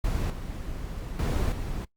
brown noise with level steps, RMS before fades -27 / -35 / -25 / -32 dBFS, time 0.04-1.85 s, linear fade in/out 5 ms, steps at 0.3 / 1.19 / 1.52 s, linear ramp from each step 2 ms, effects noise-tail reverb RT60 0.1 s tail -21 dB re dry + Opus 48 kbps

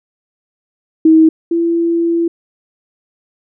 sine tone pair in turn, 319.4 / 336.6 Hz, D#4 / E4, +45 / +36 cents, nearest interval minor second, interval 91 cents, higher second, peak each -4 / -11 dBFS, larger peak first, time 1.05-1.29 / 1.51-2.28 s, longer second, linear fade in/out 5 ms, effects none

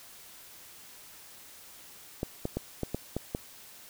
clicks, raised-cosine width 2 ms, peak -17 dBFS, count 7, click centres 2.231 / 2.454 / 2.57 / 2.833 / 2.946 / 3.166 / 3.349 s, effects white hiss -51 dBFS RMS until 3.89 s

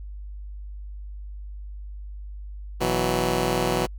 10% pulse chord, B suspended fourth, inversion none, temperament just, 123.47 / 164.63 / 185.21 Hz, B2 / E3 / F#3, 0 / -2 / +2 cents, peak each -19 dBFS, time 2.8-3.87 s, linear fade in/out 20 ms, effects added 50 Hz sine -34 dBFS peak until 3.98 s

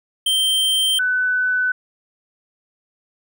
square / sine tone pair in turn, 3136 / 1500.7 Hz, G7 / F#6, 0 / +24 cents, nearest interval octave + minor second, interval 1276 cents, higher first, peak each -16 dBFS, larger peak neither, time 0.26-0.99 / 0.99-1.72 s, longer neither, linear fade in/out 5 ms, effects none

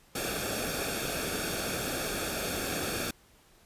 pink noise with comb filter, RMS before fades -33 dBFS, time 0.15-3.11 s, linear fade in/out 5 ms, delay 1 ms, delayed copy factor -0.7, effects pink hiss -61 dBFS RMS until 3.65 s + resampled to 32000 Hz

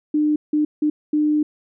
sine tone bursts at uneven times, 301.2 Hz, D4, 44 cents sharp, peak -15 dBFS, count 4, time 0.14-0.36 / 0.53-0.65 / 0.82-0.9 / 1.13-1.43 s, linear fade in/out 5 ms, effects none

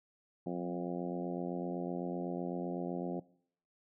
harmonic tone with a mistuned harmonic, 87.9 Hz, F2, 12 cents sharp, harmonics 2 / 3 / 4 / 5 / 6 / 7 / 8 / 9, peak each -39 / -41 / -41 / -47 / -46 / -48 / -47 / -51 dBFS, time 0.46-3.2 s, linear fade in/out 5 ms, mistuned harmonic 2, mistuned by +20 cents, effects noise-tail reverb RT60 0.6 s tail -21 dB re dry

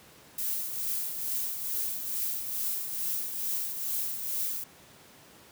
violet noise with tremolo, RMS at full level -30 dBFS, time 0.38-4.64 s, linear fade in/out 5 ms, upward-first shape triangle, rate 2.3 Hz, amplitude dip 55%, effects pink hiss -54 dBFS RMS until 5.51 s + high-pass 100 Hz 12 dB/octave

